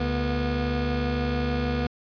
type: tone pair together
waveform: 25% pulse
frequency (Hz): 72 / 242.2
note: D2 / B3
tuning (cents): -34 / -34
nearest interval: octave + major sixth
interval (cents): 2100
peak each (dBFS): -23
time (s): 0-1.87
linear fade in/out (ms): 5
effects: resampled to 11025 Hz